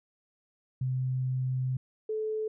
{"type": "tone pair in turn", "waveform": "sine", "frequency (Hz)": [129, 433.9], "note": ["C3", "A4"], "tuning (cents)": [-24, -24], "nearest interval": "octave + major sixth", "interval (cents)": 2100, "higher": "second", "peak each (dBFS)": [-27, -29], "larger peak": "first", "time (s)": [[0.81, 1.77], [2.09, 2.48]], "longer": "first", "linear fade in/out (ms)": 5, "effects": []}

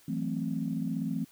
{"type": "chord", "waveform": "sine", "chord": "F# half-diminished seventh", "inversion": "third", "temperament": "equal", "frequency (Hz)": [164.81, 185, 220, 261.6], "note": ["E3", "F#3", "A3", "C4"], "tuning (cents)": [0, 0, 0, 0], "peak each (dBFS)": [-34, -37, -34, -34], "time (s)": [0.08, 1.25], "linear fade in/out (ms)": 5, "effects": ["tanh soft clip ceiling -19 dBFS", "white hiss -60 dBFS RMS until 1.31 s"]}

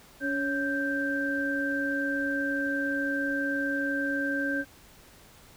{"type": "tone cluster", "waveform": "sine", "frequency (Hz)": [281.7, 553, 1568], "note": ["C#4", "C#5", "G6"], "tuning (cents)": [28, -4, 0], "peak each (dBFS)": [-30, -35, -29], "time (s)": [0.2, 4.65], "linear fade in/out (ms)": 50, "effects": ["pink hiss -54 dBFS RMS until 5.56 s"]}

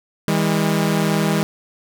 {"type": "tone pair together", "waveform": "sawtooth", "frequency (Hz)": [160.72, 202.5], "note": ["E3", "G#3"], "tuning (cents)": [-44, -43], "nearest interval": "major third", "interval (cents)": 401, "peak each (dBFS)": -15, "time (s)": [0.28, 1.43], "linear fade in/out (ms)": 0, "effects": []}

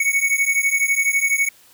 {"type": "beating tone pair", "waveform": "square", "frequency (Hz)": [2217, 2229], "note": ["C#7", "C#7"], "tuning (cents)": [0, 9], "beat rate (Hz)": 12, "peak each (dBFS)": [-20, -20], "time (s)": [0, 1.49], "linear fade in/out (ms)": 5, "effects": ["white hiss -51 dBFS RMS until 1.73 s"]}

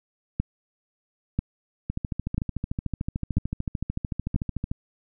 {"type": "two click trains", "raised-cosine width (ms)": 5, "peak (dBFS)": [-11, -15], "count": [5, 39], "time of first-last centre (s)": [[0.4, 4.36], [1.9, 4.715]], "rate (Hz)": [1.01, 13.5], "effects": []}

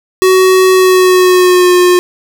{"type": "tone with pitch glide", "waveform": "square", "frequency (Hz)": [374.2, 358.7], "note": ["F#4", "F4"], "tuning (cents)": [20, 46], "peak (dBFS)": -5, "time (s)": [0.22, 1.99], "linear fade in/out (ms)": 0, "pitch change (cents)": -74, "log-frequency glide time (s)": [0.72, 1.77], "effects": []}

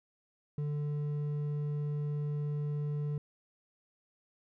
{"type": "tone with hard clipping", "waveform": "sine", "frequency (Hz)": 147.2, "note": "D3", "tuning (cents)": 4, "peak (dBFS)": -33, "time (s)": [0.58, 3.18], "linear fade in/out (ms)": 2, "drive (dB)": 5, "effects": []}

